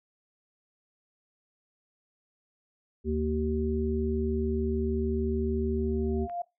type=harmonic tone; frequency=76.7 Hz; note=D#2; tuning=24 cents flat; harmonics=1 / 3 / 5; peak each=-30 / -30 / -30 dBFS; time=3.04-6.28 s; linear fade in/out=50 ms
type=tone with exponential growth; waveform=sine; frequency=698 Hz; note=F5; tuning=1 cent flat; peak=-28 dBFS; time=5.77-6.42 s; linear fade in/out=5 ms; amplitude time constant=140 ms
type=click; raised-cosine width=0.5 ms; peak=-35 dBFS; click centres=6.297 s
effects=noise-tail reverb RT60 0.2 s tail -20 dB re dry